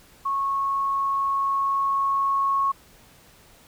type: tone with level ramp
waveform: sine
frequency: 1099 Hz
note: C#6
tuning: 15 cents flat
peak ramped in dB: -22 to -19 dBFS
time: 0.25-2.72 s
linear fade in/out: 10 ms
effects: pink hiss -53 dBFS RMS until 3.67 s